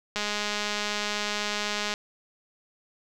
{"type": "click train", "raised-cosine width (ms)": 0.2, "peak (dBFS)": -12, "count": 371, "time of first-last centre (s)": [0.16, 1.939], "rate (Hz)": 208, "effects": []}